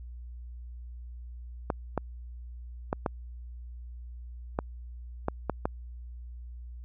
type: clicks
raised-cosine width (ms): 1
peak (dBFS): -13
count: 8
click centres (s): 1.702 / 1.977 / 2.929 / 3.062 / 4.589 / 5.284 / 5.497 / 5.655
effects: added 60 Hz sine -40 dBFS peak until 6.84 s